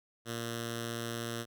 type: tone with notch filter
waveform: 5% pulse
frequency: 116.54 Hz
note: A#2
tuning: in tune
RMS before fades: -38 dBFS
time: 0.25-1.46 s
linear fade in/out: 50 ms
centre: 870 Hz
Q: 0.89
effects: none